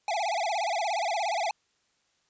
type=tone with vibrato; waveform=square; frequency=755 Hz; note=F#5; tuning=35 cents sharp; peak=-27 dBFS; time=0.08-1.51 s; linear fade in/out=2 ms; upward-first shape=sine; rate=17 Hz; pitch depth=240 cents each way; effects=white hiss -71 dBFS RMS until 2.29 s + resampled to 16000 Hz